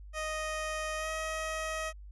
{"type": "tone with pitch glide", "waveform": "15% pulse", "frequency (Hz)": [622.3, 633.5], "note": ["D#5", "D#5"], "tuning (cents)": [0, 31], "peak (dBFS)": -27, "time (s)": [0.13, 1.93], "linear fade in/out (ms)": 50, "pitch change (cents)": 31, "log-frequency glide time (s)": [0.97, 1.09], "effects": ["added 50 Hz sine -45 dBFS peak until 2.11 s", "resampled to 24000 Hz"]}